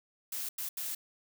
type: noise bursts at uneven times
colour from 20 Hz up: blue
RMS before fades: -37 dBFS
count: 3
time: 0.32-0.49 / 0.58-0.69 / 0.77-0.95 s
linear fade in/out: 5 ms
effects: none